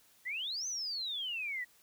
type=exponential two-way sweep; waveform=sine; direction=up then down; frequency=1894 to 6280 to 1894 Hz; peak=-35 dBFS; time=0.25-1.65 s; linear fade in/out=20 ms; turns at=0.67 s; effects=white hiss -65 dBFS RMS until 1.82 s